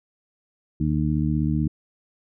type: harmonic tone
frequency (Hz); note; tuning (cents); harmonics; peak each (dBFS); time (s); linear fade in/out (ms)
75.9; D#2; -42; 1 / 2 / 3 / 4; -27 / -23 / -26 / -27; 0.8-1.68; 5
effects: none